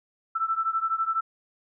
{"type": "beating tone pair", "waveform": "sine", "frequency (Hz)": [1323, 1335], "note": ["E6", "E6"], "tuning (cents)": [6, 22], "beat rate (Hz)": 12, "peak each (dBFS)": [-26, -28], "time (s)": [0.35, 1.21], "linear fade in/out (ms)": 10, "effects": []}